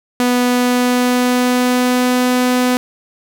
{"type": "tone with pitch glide", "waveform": "sawtooth", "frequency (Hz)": [246.8, 250.1], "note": ["B3", "B3"], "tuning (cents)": [-1, 22], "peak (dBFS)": -8, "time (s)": [0.2, 2.77], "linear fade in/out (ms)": 0, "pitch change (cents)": 23, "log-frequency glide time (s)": [0.45, 2.26], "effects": []}